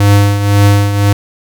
square tone with tremolo, 101.4 Hz, G#2, 41 cents flat, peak -4 dBFS, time 0-1.13 s, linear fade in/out 5 ms, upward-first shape triangle, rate 1.9 Hz, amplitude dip 65%, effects none

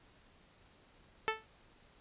10% pulse tone with exponential decay, 440 Hz, A4, in tune, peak -19 dBFS, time 1.28-1.46 s, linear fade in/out 0 ms, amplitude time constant 37 ms, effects pink hiss -64 dBFS RMS until 2 s + resampled to 8000 Hz

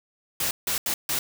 white noise bursts at uneven times, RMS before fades -26 dBFS, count 4, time 0.4-0.51 / 0.67-0.78 / 0.86-0.94 / 1.09-1.19 s, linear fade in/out 2 ms, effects none

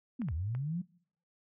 sine linear two-way sweep, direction down then up, 268.1 to 71.9 to 184.9 Hz, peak -32 dBFS, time 0.19-0.82 s, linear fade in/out 10 ms, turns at 0.33 s
clicks, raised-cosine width 0.5 ms, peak -33 dBFS, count 3, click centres 0.218 / 0.286 / 0.55 s
effects noise-tail reverb RT60 0.6 s tail -23 dB re dry

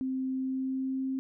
sine tone with pitch glide, 261.6 to 264.6 Hz, C4 to C4, 0 to +20 cents, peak -29 dBFS, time 0.01-1.19 s, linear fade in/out 0 ms, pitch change +20 cents, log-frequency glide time 0.3-1.04 s, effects none

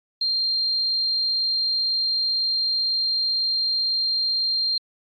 sine tone, 4186 Hz, C8, in tune, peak -20 dBFS, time 0.21-4.78 s, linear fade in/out 5 ms, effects AAC 64 kbps

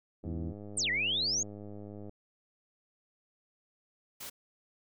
harmonic tone, 82.41 Hz, E2, in tune, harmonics 1 / 2 / 3 / 4, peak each -37 / -40 / -42 / -43 dBFS, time 0.23-0.54 s, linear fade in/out 50 ms
click train, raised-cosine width 2 ms, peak -33 dBFS, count 192, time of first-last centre 0.24-2.094 s, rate 103 Hz
sine exponential two-way sweep, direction down then up, 9397 to 1864.7 to 6790 Hz, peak -28 dBFS, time 0.77-1.43 s, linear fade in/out 5 ms, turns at 0.9 s
white noise, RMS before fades -43 dBFS, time 4.2-4.3 s, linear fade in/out 10 ms
effects none

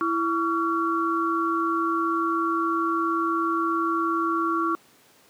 sine tone cluster, 331.9 / 1133 / 1370 Hz, E4 / C#6 / F6, +12 / +37 / -34 cents, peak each -25 / -25 / -28 dBFS, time 0.01-4.75 s, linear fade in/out 0 ms, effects pink hiss -56 dBFS RMS until 5.29 s + high-pass 200 Hz 12 dB/octave

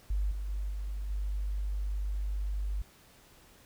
sine tone with level steps, 50 Hz, G1, 35 cents sharp, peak -27 / -33 / -31 / -33 / -30 dBFS, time 0.1-2.82 s, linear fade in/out 5 ms, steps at 0.31 / 0.49 / 0.7 / 1.1 s, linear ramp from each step 5 ms, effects pink hiss -59 dBFS RMS until 3.65 s

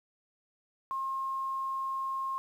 sine tone with quantisation, 1070 Hz, C6, 38 cents sharp, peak -31 dBFS, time 0.91-2.38 s, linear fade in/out 0 ms, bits 10, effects none

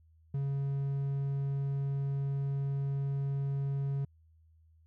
triangle tone, 138.59 Hz, C#3, in tune, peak -28 dBFS, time 0.34-4.05 s, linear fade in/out 5 ms, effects added 80 Hz sine -60 dBFS peak until 4.86 s

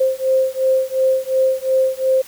sine beating tone pair, 523.3 / 526.1 Hz, C5 / C5, 0 / +9 cents, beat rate 2.8 Hz, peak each -17 dBFS, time 0-2.22 s, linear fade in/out 10 ms, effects white hiss -41 dBFS RMS until 2.27 s

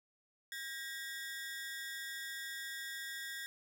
sawtooth ring-modulated tone, 1757 Hz, A6, 3 cents flat, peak -35 dBFS, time 0.52-3.46 s, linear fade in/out 0 ms, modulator 143 Hz, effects none

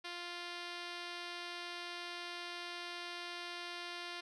5% pulse tone with low-pass filter, 349.2 Hz, F4, in tune, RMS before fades -45 dBFS, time 0.04-4.21 s, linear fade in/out 10 ms, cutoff 5500 Hz, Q 1.2, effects none

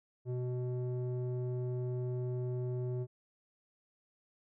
square tone with low-pass filter, 124.7 Hz, B2, 17 cents sharp, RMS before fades -36 dBFS, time 0.25-3.07 s, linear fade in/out 50 ms, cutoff 440 Hz, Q 1.6, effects none

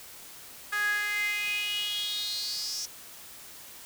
sawtooth tone with high-pass filter sweep, 414.8 Hz, G#4, 2 cents flat, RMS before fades -31 dBFS, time 0.72-2.86 s, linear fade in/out 10 ms, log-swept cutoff 1500 to 5700 Hz, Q 8, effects white hiss -47 dBFS RMS until 3.85 s

